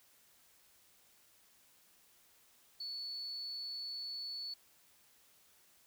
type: tone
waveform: sine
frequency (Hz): 4435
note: C#8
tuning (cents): 0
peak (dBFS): -40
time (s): 2.8-4.54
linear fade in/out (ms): 5
effects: white hiss -67 dBFS RMS until 5.86 s